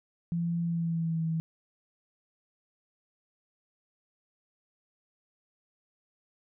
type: tone with pitch glide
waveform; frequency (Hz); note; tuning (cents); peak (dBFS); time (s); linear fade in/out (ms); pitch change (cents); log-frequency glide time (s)
sine; 169.8 to 162.13; F3 to E3; -48 to -28; -27; 0.32-1.4; 0; -80; 0.62-1.24
effects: none